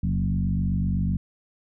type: tone with frequency modulation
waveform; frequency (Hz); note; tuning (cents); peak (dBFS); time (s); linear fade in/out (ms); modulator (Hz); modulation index
sine; 126.8; B2; +46; -21; 0.03-1.17; 5; 47.9; 1.8
effects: none